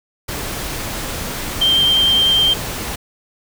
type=tone in noise; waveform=sine; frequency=3155 Hz; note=G7; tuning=10 cents sharp; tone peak=-11 dBFS; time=1.61-2.54 s; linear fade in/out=10 ms; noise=pink; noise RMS=-25 dBFS; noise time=0.28-2.96 s; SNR=+11 dB; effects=none